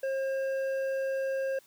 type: tone with hard clipping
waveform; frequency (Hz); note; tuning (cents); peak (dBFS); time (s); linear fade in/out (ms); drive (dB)
sine; 536; C5; +42; -30; 0.03-1.59; 5; 7
effects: white hiss -61 dBFS RMS until 1.66 s